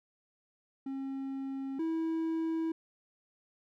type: tone pair in turn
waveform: triangle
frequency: 270 / 324.9 Hz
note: C#4 / E4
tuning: -45 / -25 cents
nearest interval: minor third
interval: 320 cents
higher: second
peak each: -33 / -28 dBFS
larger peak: second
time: 0.86-1.79 / 1.79-2.72 s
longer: neither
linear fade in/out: 5 ms
effects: none